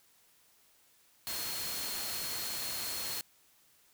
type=tone in noise; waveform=sine; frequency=4279 Hz; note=C8; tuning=38 cents sharp; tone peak=-42 dBFS; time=1.27-3.21 s; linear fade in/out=0 ms; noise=white; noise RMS=-38 dBFS; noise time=1.27-3.21 s; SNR=-7 dB; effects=white hiss -66 dBFS RMS until 3.93 s